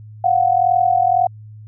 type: tone pair together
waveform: sine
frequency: 704 / 745.9 Hz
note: F5 / F#5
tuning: +14 / +14 cents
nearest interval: minor second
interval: 100 cents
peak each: -15 dBFS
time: 0.24-1.27 s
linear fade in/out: 5 ms
effects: added 107 Hz sine -35 dBFS peak until 1.67 s